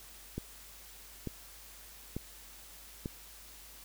click train, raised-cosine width 3 ms, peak -23 dBFS, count 4, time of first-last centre 0.38-3.059 s, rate 1.12 Hz, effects added 50 Hz sine -58 dBFS peak until 3.84 s + white hiss -53 dBFS RMS until 3.84 s

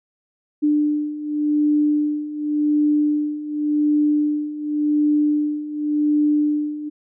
sine beating tone pair, 297.3 / 298.19 Hz, D4 / D4, +21 / +26 cents, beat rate 0.89 Hz, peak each -22 / -18 dBFS, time 0.62-6.9 s, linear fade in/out 20 ms, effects none

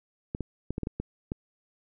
clicks, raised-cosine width 3 ms, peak -18 dBFS, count 8, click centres 0.349 / 0.407 / 0.706 / 0.781 / 0.833 / 0.871 / 1 / 1.319 s, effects none

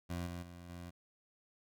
20% pulse tone with level steps, 87.31 Hz, F2, in tune, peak -33 / -37 / -45 / -41 dBFS, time 0.09-0.91 s, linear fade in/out 20 ms, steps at 0.26 / 0.42 / 0.69 s, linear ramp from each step 10 ms, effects none

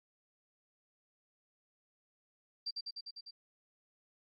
sine tone with echo, 4699 Hz, D8, in tune, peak -35 dBFS, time 2.66-2.71 s, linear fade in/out 10 ms, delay 100 ms, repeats 6, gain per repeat -2 dB, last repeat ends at 3.31 s, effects AAC 48 kbps

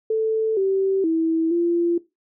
sine tone with pitch steps, 441 / 386.2 / 325.2 / 342.7 Hz, A4 / G4 / E4 / F4, +4 / -26 / -23 / -33 cents, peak -17 dBFS, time 0.1-1.98 s, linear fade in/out 5 ms, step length 470 ms, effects noise-tail reverb RT60 0.2 s tail -17 dB re dry

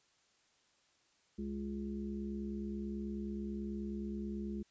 harmonic tone, 69.3 Hz, C#2, in tune, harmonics 1 / 3 / 5 / 6, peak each -46 / -39 / -45 / -54 dBFS, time 1.38-4.63 s, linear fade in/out 10 ms, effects white hiss -72 dBFS RMS until 4.7 s + resampled to 16000 Hz

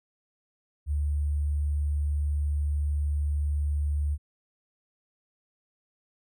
sine tone with sample-and-hold, 73.2 Hz, D2, 5 cents flat, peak -24 dBFS, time 0.86-4.18 s, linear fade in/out 50 ms, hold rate 8820 Hz, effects none

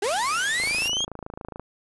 35% pulse linear sweep, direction up, 370 to 3322 Hz, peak -21 dBFS, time 0.02-1.05 s, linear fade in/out 5 ms
white noise, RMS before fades -33 dBFS, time 0.04-0.88 s, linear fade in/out 0 ms
click train, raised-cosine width 1 ms, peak -21 dBFS, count 28, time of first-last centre 0.6-1.596 s, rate 27.1 Hz
effects resampled to 24000 Hz

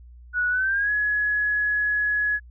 sine tone with pitch glide, 1468 to 1686.3 Hz, F#6 to G#6, -14 to +26 cents, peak -20 dBFS, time 0.33-2.4 s, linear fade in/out 50 ms, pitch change +240 cents, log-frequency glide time 0.5-0.91 s, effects added 60 Hz sine -43 dBFS peak until 2.5 s

